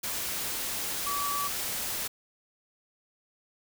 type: tone in noise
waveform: sine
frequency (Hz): 1146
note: D6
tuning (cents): -43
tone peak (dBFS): -30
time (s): 1.06-1.48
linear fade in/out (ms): 10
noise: white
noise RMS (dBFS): -33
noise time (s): 0.03-2.08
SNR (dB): 0
effects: none